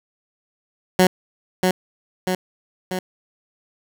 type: tone with echo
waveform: 15% pulse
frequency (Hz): 184.3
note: F#3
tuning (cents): -7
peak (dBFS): -5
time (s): 0.99-1.07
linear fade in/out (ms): 2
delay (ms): 640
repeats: 3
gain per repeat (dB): -4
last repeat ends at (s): 2.99
effects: none